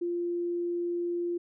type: tone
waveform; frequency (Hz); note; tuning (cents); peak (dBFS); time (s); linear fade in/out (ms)
sine; 347.2; F4; -10; -28; 0.01-1.38; 10
effects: none

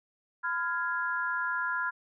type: chord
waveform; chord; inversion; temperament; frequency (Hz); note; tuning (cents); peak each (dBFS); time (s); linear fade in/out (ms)
sine; F diminished; second; equal with one note detuned; 1010.3 / 1396.9 / 1661.2; Cb6 / F6 / Ab6; +39 / 0 / 0; -34 / -31 / -34; 0.43-1.91; 20
effects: none

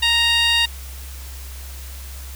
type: tone with band-pass filter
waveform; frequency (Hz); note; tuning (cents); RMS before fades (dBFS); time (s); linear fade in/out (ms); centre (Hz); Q
15% pulse; 932.3; A#5; 0; -17; 0.02-0.66; 10; 3600; 1.4
effects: added 66 Hz sine -32 dBFS peak until 2.35 s + white hiss -40 dBFS RMS until 2.35 s

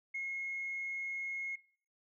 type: tone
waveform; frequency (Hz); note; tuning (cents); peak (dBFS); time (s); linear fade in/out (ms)
sine; 2162; C#7; -44; -35; 0.14-1.56; 10
effects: noise-tail reverb RT60 0.5 s tail -21 dB re dry + tanh soft clip ceiling -31 dBFS

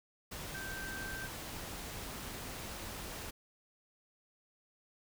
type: tone in noise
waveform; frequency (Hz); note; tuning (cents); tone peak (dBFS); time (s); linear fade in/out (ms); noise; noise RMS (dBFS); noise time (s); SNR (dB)
sine; 1561; G6; -8; -42; 0.54-1.27; 10; pink; -44; 0.31-3.31; -1
effects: none

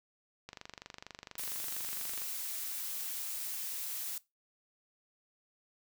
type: click train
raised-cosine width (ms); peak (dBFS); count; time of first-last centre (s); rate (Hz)
0.2; -27; 43; 0.49-2.218; 24.3
type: noise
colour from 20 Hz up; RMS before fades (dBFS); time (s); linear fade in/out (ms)
blue; -39; 1.38-4.18; 2
effects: noise-tail reverb RT60 0.2 s tail -19 dB re dry

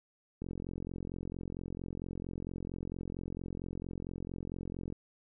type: click train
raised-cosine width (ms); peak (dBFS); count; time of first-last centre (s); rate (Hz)
3; -27; 201; 0.42-4.925; 44.4
effects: none

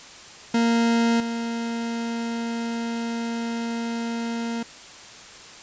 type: tone with level steps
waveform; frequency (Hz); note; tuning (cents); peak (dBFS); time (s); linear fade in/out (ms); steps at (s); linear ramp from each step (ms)
40% pulse; 232; A#3; -8; -17 / -25; 0.54-4.63; 5; 1.2; 2
effects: white hiss -43 dBFS RMS until 5.62 s + resampled to 16000 Hz

